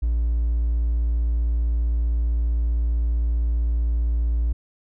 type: tone with hard clipping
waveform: triangle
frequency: 57.7 Hz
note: A#1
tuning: 17 cents flat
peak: -19 dBFS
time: 0.02-4.53 s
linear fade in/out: 10 ms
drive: 4 dB
effects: none